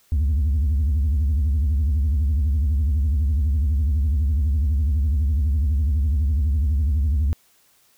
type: tone with vibrato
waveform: sine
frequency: 72.8 Hz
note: D2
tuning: 15 cents flat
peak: -14 dBFS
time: 0.12-7.33 s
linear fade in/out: 0 ms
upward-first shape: triangle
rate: 12 Hz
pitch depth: 260 cents each way
effects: tanh soft clip ceiling -16 dBFS + white hiss -59 dBFS RMS until 7.97 s